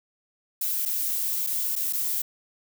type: noise with dropouts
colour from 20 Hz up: violet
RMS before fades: -27 dBFS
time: 0.61-2.22 s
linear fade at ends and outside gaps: 5 ms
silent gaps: 0.854-0.858 / 1.466-1.47 / 1.755-1.761 / 1.927-1.932 s
effects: none